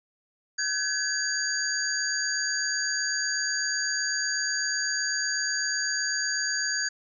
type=tone cluster; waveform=sine; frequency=1537 / 1685 / 4712 / 6660 Hz; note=G6 / G#6 / D8 / G#8; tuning=-35 / +25 / +5 / +4 cents; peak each=-31 dBFS; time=0.58-6.89 s; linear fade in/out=10 ms; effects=none